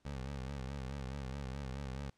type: tone with vibrato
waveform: 20% pulse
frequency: 67.4 Hz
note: C#2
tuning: 48 cents flat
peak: -35 dBFS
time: 0.05-2.1 s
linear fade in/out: 5 ms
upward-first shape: sine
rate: 4.7 Hz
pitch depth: 100 cents each way
effects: pink hiss -75 dBFS RMS until 2.17 s + low-pass 7000 Hz 12 dB/octave